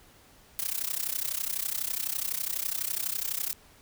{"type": "noise with amplitude modulation", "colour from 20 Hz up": "blue", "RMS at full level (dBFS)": -28, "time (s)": [0.59, 3.53], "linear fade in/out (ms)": 0, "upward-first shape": "sine", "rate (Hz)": 32, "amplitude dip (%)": 90, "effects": ["pink hiss -57 dBFS RMS until 3.81 s"]}